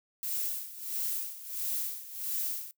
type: noise with tremolo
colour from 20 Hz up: violet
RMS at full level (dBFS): -32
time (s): 0.23-2.71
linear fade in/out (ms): 0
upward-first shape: sine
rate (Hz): 1.5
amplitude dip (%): 80
effects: noise-tail reverb RT60 0.1 s tail -20 dB re dry